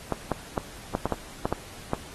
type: clicks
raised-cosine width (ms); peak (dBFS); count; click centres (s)
1; -11; 9; 0.123 / 0.317 / 0.578 / 0.951 / 1.056 / 1.123 / 1.455 / 1.526 / 1.934
effects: pink hiss -45 dBFS RMS until 2.14 s + AAC 32 kbps